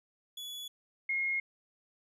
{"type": "tone pair in turn", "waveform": ["40% pulse", "sine"], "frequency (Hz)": [3408, 2150], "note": ["G#7", "C7"], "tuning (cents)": [44, 47], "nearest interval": "minor sixth", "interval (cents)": 797, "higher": "first", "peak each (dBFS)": [-39, -29], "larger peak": "second", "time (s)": [[0.37, 0.68], [1.09, 1.4]], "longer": "neither", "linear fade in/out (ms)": 5, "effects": []}